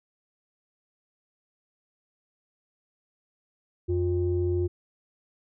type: tone pair together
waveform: sine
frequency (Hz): 88.6 / 354.4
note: F2 / F4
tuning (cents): +25 / +25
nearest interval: 2 octaves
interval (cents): 2400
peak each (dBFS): -25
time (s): 3.88-4.68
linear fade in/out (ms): 20
effects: tanh soft clip ceiling -16 dBFS